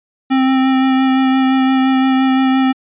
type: tone with vibrato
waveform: square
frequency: 263.2 Hz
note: C4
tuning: 10 cents sharp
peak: -11 dBFS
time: 0.3-2.73 s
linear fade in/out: 20 ms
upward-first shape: sine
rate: 5.8 Hz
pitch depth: 13 cents each way
effects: resampled to 8000 Hz